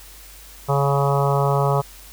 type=harmonic tone; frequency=140 Hz; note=C#3; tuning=18 cents sharp; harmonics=1 / 3 / 4 / 5 / 6 / 7 / 8 / 9; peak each=-19 / -24 / -25 / -26 / -27 / -27 / -28 / -29 dBFS; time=0.68-1.82 s; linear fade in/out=20 ms; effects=added 48 Hz sine -44 dBFS peak until 2.12 s + white hiss -44 dBFS RMS until 2.12 s